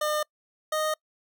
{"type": "tone pair in turn", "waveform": "25% pulse", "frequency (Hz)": [605, 619.5], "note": ["D#5", "D#5"], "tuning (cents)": [-49, -8], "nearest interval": "unison", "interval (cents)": 41, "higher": "second", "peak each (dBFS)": -21, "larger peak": "neither", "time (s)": [[0.01, 0.23], [0.72, 0.94]], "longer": "neither", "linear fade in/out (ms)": 5, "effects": ["noise-tail reverb RT60 0.1 s tail -26 dB re dry"]}